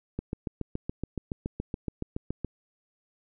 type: click train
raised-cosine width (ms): 3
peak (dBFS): -18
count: 17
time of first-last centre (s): 0.19-2.447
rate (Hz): 7.09
effects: none